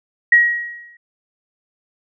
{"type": "tone with exponential decay", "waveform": "sine", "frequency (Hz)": 1900, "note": "A#6", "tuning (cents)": 33, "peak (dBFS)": -5, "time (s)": [0.32, 0.97], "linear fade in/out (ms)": 5, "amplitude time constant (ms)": 140, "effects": []}